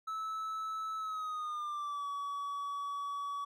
triangle tone with pitch glide, 1305 to 1136.1 Hz, E6 to C#6, -18 to +42 cents, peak -34 dBFS, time 0.07-3.45 s, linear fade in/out 10 ms, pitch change -240 cents, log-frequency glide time 0.97-2.08 s, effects none

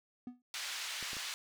triangle tone with exponential decay, 246.9 Hz, B3, in tune, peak -36 dBFS, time 0.27-0.42 s, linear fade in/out 2 ms, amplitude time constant 32 ms
white band-pass noise, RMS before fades -41 dBFS, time 0.54-1.34 s, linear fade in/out 0 ms, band 1300 to 4900 Hz, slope 12 dB/octave
clicks, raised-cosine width 2 ms, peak -36 dBFS, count 3, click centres 1.027 / 1.132 / 1.168 s
effects none

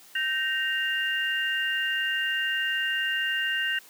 sine tone cluster, 1549 / 1862 / 2801 Hz, G6 / A#6 / F7, -21 / -2 / +4 cents, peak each -29 dBFS, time 0.15-3.79 s, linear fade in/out 5 ms, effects white hiss -52 dBFS RMS until 3.89 s + high-pass 200 Hz 12 dB/octave

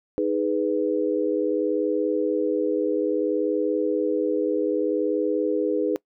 sine chord, G# minor, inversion second, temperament equal with one note detuned, 311.1 / 415.3 / 495.9 Hz, D#4 / G#4 / B4, 0 / 0 / +7 cents, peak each -25 dBFS, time 0.18-5.96 s, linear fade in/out 0 ms, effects noise-tail reverb RT60 0.1 s tail -23 dB re dry

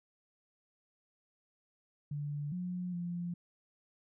sine tone with pitch steps, 145.9 / 179.7 / 174 Hz, D3 / F3 / F3, -11 / +50 / -6 cents, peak -35 dBFS, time 2.11-3.34 s, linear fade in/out 5 ms, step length 410 ms, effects none

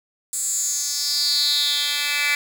10% pulse tone with high-pass filter sweep, 290.3 Hz, D4, 20 cents flat, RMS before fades -22 dBFS, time 0.33-2.35 s, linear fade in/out 2 ms, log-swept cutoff 8400 to 2300 Hz, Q 5.6, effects 8-bit

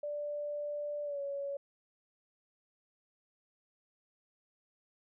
sine tone with pitch glide, 587.3 to 561.1 Hz, D5 to C#5, 0 to +21 cents, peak -35 dBFS, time 0.03-1.57 s, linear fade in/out 5 ms, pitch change -79 cents, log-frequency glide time 1.04-1.2 s, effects none

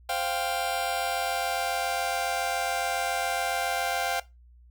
sawtooth chord, C suspended fourth, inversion none, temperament just, 523.3 / 697.7 / 784.9 Hz, C5 / F5 / G5, 0 / -2 / +2 cents, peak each -32 / -26 / -26 dBFS, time 0.09-4.2 s, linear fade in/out 5 ms, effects noise-tail reverb RT60 0.2 s tail -17 dB re dry + added 60 Hz sine -51 dBFS peak until 4.7 s

